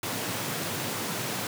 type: high-pass noise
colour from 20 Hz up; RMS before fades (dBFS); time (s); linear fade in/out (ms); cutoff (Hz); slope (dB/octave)
pink; -32; 0.03-1.47; 2; 100; 96
effects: none